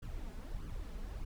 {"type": "noise with flanger", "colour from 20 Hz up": "brown", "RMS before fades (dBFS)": -42, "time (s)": [0.02, 1.25], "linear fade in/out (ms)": 10, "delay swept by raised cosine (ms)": [0.63, 4.83], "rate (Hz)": 1.6, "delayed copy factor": 0.7, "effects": []}